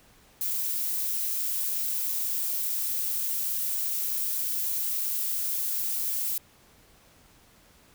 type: noise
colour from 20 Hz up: violet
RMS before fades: -29 dBFS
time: 0.41-6.38 s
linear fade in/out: 2 ms
effects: pink hiss -58 dBFS RMS until 7.94 s